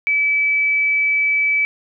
sine tone, 2300 Hz, D7, 37 cents flat, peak -14 dBFS, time 0.07-1.65 s, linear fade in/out 0 ms, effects none

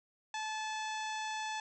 harmonic tone, 867 Hz, A5, 26 cents flat, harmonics 1 / 2 / 3 / 4 / 5 / 6 / 7 / 8 / 9, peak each -38 / -43 / -46 / -47 / -52 / -55 / -51 / -56 / -56 dBFS, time 0.34-1.6 s, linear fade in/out 2 ms, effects none

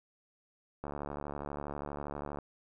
click train, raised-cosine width 1 ms, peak -25 dBFS, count 113, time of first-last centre 0.84-2.387 s, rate 72.4 Hz, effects none

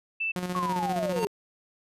sine tone, 2651 Hz, E7, 9 cents sharp, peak -26 dBFS, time 0.2-0.32 s, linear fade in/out 10 ms
sawtooth tone with tremolo, 180.1 Hz, F#3, 46 cents flat, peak -24 dBFS, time 0.36-1.25 s, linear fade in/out 0 ms, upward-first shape square, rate 15 Hz, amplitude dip 50%
sine linear sweep, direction down, 1120 to 392 Hz, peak -27 dBFS, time 0.55-1.27 s, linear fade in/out 0 ms
square tone with exponential growth, 917 Hz, A#5, 29 cents flat, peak -29 dBFS, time 0.98-1.25 s, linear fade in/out 2 ms, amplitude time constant 58 ms
effects resampled to 32000 Hz

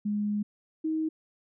sine tone pair in turn, 207.7 / 316 Hz, G#3 / D#4, 0 / +27 cents, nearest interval perfect fifth, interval 727 cents, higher second, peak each -26 dBFS, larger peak neither, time 0.05-0.43 / 0.84-1.09 s, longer first, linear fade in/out 10 ms, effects none

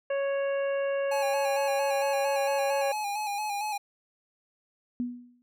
harmonic tone, 554.4 Hz, C#5, in tune, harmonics 1 / 2 / 3 / 4 / 5, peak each -26 / -41 / -39 / -47 / -44 dBFS, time 0.1-2.92 s, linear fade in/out 5 ms
square tone with vibrato, 830.6 Hz, G#5, in tune, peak -30 dBFS, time 1.11-3.78 s, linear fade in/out 10 ms, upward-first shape square, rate 4.4 Hz, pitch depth 42 cents each way
sine tone with exponential decay, 244.2 Hz, B3, 19 cents flat, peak -25 dBFS, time 5-5.42 s, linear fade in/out 0 ms, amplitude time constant 90 ms
effects none

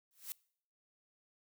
blue noise with exponential growth, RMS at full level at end -39 dBFS, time 0.11-0.32 s, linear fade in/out 0 ms, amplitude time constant 45 ms, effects noise-tail reverb RT60 0.6 s tail -24 dB re dry

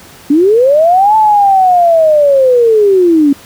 sine linear two-way sweep, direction up then down, 274.1 to 880 to 274.1 Hz, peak -4 dBFS, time 0.3-3.33 s, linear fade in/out 5 ms, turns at 1.16 s, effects pink hiss -36 dBFS RMS until 3.45 s + high-pass 80 Hz 12 dB/octave

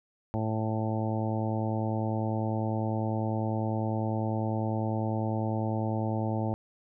harmonic tone, 110 Hz, A2, in tune, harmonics 1 / 2 / 3 / 4 / 5 / 6 / 7 / 8, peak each -30 / -33 / -36 / -42 / -38 / -40 / -39 / -40 dBFS, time 0.34-6.54 s, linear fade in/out 0 ms, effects none

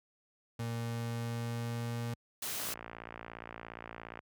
35% pulse tone with pitch glide, 116.54 to 117.96 Hz, A#2 to A#2, 0 to +21 cents, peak -33 dBFS, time 0.59-2.14 s, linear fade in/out 5 ms, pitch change +21 cents, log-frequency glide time 0.71-1.95 s
white noise, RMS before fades -38 dBFS, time 2.42-2.74 s, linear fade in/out 5 ms
click train, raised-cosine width 0.5 ms, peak -28 dBFS, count 92, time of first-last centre 2.6-4.191 s, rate 57.2 Hz
effects high-pass 60 Hz 12 dB/octave

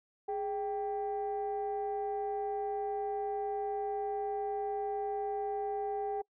sine tone pair together, 415.3 / 784 Hz, G#4 / G5, 0 / 0 cents, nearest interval major seventh, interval 1100 cents, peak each -34 / -34 dBFS, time 0.28-6.22 s, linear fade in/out 10 ms, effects noise-tail reverb RT60 0.1 s tail -25 dB re dry + tanh soft clip ceiling -27 dBFS

